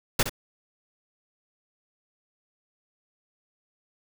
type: noise with echo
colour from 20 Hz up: pink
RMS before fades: -21 dBFS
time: 0.19-0.23 s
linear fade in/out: 5 ms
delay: 65 ms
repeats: 1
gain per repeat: -10 dB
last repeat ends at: 0.295 s
effects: none